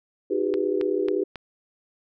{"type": "chord", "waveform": "sine", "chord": "G# minor seventh", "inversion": "second", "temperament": "equal with one note detuned", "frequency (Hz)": [311.1, 370, 405.6, 493.9], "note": ["D#4", "F#4", "G#4", "B4"], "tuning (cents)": [0, 0, -41, 0], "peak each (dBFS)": [-29, -26, -25, -30], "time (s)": [0.3, 1.24], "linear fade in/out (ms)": 10}
{"type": "click train", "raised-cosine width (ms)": 0.3, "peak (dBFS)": -19, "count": 4, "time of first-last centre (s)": [0.54, 1.357], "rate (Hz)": 3.67}
{"effects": []}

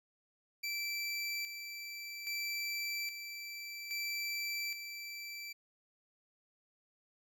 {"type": "tone with tremolo", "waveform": "25% pulse", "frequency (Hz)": 2332, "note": "D7", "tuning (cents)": -13, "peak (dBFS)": -32, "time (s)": [0.63, 5.53], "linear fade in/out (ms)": 10, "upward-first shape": "square", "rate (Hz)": 0.61, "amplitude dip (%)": 55, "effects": []}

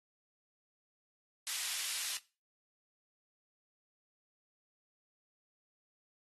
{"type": "high-pass noise", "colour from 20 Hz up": "pink", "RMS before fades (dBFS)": -38, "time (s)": [1.47, 2.17], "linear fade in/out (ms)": 0, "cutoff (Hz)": 2700, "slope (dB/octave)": 12, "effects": ["noise-tail reverb RT60 0.3 s tail -19 dB re dry", "AAC 32 kbps"]}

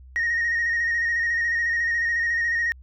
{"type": "tone with vibrato", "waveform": "sine", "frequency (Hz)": 1864.7, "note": "A#6", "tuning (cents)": 0, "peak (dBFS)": -19, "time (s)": [0.16, 2.72], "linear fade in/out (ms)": 0, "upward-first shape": "square", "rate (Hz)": 14, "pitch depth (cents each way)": 24, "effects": ["tanh soft clip ceiling -18 dBFS", "added 64 Hz sine -43 dBFS peak until 2.82 s"]}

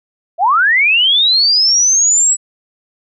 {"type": "linear sweep", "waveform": "sine", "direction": "up", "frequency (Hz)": [628, 7880], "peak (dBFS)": -8, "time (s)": [0.38, 2.37], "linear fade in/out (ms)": 50, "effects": []}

